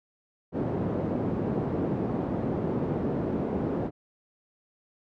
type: band-pass noise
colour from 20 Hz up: pink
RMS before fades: -29 dBFS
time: 0.52-3.91 s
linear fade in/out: 50 ms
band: 160 to 450 Hz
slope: 12 dB/octave
effects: none